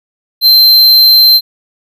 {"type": "tone", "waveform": "square", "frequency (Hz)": 4119, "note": "C8", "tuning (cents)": -28, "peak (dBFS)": -3, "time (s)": [0.41, 1.41], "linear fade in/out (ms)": 50, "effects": []}